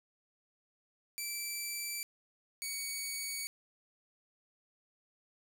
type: tone pair in turn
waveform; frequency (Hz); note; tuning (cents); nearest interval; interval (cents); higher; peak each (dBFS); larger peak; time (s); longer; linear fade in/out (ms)
10% pulse; 2331 / 2244; D7 / C#7; -14 / +21; minor second; 65; first; -28; neither; 1.18-2.03 / 2.62-3.47; neither; 0
effects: 9-bit